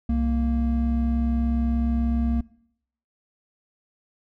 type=tone pair together; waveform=triangle; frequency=65.1 / 232 Hz; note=C2 / A#3; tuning=-8 / -8 cents; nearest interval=octave + minor seventh; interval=2200 cents; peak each=-21 dBFS; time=0.09-2.41 s; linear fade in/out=5 ms; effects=noise-tail reverb RT60 0.7 s tail -22 dB re dry